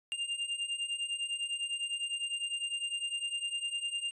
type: beating tone pair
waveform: square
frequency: 2794 / 2803.9 Hz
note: F7 / F7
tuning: 0 / +6 cents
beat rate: 9.9 Hz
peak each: -39 / -36 dBFS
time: 0.12-4.11 s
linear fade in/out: 0 ms
effects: resampled to 22050 Hz